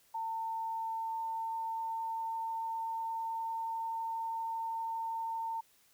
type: tone with pitch glide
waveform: sine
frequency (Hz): 900 to 906.3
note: A5 to A#5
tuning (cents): +39 to -49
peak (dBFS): -34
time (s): 0.14-5.61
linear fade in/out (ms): 10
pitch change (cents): +12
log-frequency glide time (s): 0.65-3.94
effects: white hiss -67 dBFS RMS until 5.93 s